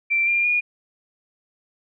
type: tone with pitch steps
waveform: sine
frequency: 2349 / 2393 / 2437 Hz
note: D7 / D7 / D#7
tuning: 0 / +32 / -37 cents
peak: -17 dBFS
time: 0.1-0.61 s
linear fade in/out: 20 ms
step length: 170 ms
effects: none